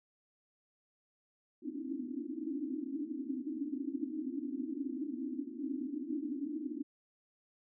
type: band-pass noise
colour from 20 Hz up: white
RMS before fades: -39 dBFS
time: 1.62-6.83 s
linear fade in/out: 20 ms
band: 250 to 320 Hz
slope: 96 dB/octave
effects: none